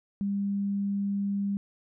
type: tone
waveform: sine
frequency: 200 Hz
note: G3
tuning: 35 cents sharp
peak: -26 dBFS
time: 0.21-1.57 s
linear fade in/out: 0 ms
effects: none